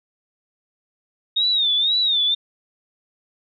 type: tone with vibrato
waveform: sine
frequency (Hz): 3691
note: A#7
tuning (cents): -18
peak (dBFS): -16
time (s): 1.36-2.35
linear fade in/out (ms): 10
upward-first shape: sine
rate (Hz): 2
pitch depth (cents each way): 120
effects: none